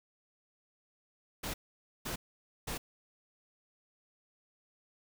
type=noise bursts; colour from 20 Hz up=pink; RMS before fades=-38 dBFS; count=3; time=1.43-2.78 s; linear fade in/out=10 ms; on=110 ms; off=510 ms; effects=none